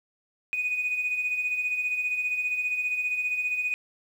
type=beating tone pair; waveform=sine; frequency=2471 / 2486 Hz; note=D#7 / D#7; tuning=-13 / -2 cents; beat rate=15 Hz; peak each=-33 / -25 dBFS; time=0.53-3.74 s; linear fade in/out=0 ms; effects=tanh soft clip ceiling -20 dBFS + 9-bit